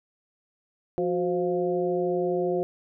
harmonic tone with a mistuned harmonic, 174.61 Hz, F3, in tune, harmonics 1 / 2 / 3 / 4, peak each -33 / -25 / -29 / -33 dBFS, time 0.98-2.63 s, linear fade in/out 0 ms, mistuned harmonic 2, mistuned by +70 cents, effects none

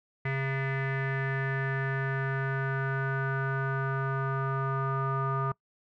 square tone with low-pass filter sweep, 135.1 Hz, C#3, 44 cents flat, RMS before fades -30 dBFS, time 0.25-5.52 s, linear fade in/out 5 ms, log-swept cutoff 2000 to 1200 Hz, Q 6.5, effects noise-tail reverb RT60 0.1 s tail -23 dB re dry

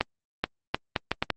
accelerating click train, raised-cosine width 0.3 ms, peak -7 dBFS, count 7, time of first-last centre 0.01-1.303 s, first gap 430 ms, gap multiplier 0.71, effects Opus 24 kbps

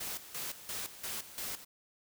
white noise with tremolo, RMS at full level -39 dBFS, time 0-1.65 s, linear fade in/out 10 ms, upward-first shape square, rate 2.9 Hz, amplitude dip 75%, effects none

